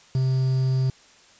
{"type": "tone with quantisation", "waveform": "triangle", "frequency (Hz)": 130.81, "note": "C3", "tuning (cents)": 0, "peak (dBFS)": -17, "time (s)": [0.15, 0.9], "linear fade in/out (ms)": 2, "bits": 7, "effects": ["white hiss -53 dBFS RMS until 1.39 s", "resampled to 16000 Hz"]}